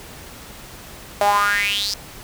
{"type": "tone with high-pass filter sweep", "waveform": "sawtooth", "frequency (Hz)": 203.4, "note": "G#3", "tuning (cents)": -36, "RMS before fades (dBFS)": -19, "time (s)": [1.21, 1.94], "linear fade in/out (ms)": 2, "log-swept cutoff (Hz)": [660, 5300], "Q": 7.4, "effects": ["pink hiss -39 dBFS RMS until 2.23 s"]}